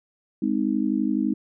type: chord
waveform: sine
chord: Ab major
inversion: none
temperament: just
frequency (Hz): 207.7 / 259.6 / 311.5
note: Ab3 / C4 / Eb4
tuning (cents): 0 / -13 / +2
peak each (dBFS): -25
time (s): 0.42-1.34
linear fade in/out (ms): 5
effects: none